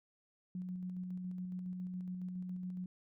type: tone with tremolo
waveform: sine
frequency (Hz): 182.2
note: F#3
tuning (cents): -26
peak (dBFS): -38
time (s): 0.55-2.86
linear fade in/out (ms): 2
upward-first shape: square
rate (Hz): 7.2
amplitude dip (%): 25
effects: none